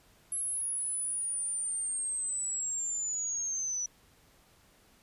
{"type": "linear sweep", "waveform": "sine", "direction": "down", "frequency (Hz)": [10900, 5880], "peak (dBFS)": -31, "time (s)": [0.32, 3.86], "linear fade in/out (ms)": 2, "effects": ["pink hiss -63 dBFS RMS until 5.02 s", "resampled to 32000 Hz"]}